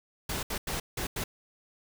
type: noise bursts at uneven times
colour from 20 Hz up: pink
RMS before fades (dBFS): -33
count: 5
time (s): 0.29-0.43 / 0.5-0.58 / 0.67-0.8 / 0.97-1.07 / 1.16-1.24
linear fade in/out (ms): 5
effects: none